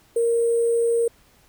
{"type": "tone with sample-and-hold", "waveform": "sine", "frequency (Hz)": 466.2, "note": "A#4", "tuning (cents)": 0, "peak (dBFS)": -17, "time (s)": [0.16, 1.08], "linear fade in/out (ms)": 5, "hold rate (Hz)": 8820, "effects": ["pink hiss -57 dBFS RMS until 1.48 s"]}